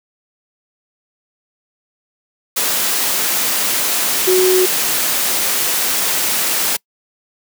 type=tone in noise; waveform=sine; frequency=370 Hz; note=F#4; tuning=in tune; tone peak=-10 dBFS; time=4.27-4.66 s; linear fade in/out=10 ms; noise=white; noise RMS=-17 dBFS; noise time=2.56-6.77 s; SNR=+4 dB; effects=noise-tail reverb RT60 0.1 s tail -26 dB re dry + high-pass 200 Hz 12 dB/octave